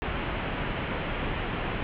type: low-pass noise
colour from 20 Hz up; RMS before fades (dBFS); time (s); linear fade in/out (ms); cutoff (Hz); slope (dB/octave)
pink; -31; 0.02-1.83; 0; 3100; 48
effects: none